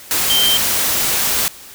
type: tone in noise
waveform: sine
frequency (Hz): 3136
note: G7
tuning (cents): 0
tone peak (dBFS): -13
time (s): 0.3-0.57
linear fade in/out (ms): 0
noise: white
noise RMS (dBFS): -17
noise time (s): 0.11-1.48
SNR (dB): +1
effects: white hiss -38 dBFS RMS until 1.74 s